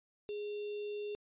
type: tone with sample-and-hold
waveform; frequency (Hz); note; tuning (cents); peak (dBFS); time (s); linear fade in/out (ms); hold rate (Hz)
sine; 415.3; G#4; 0; -37; 0.29-1.15; 0; 3150
effects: resampled to 8000 Hz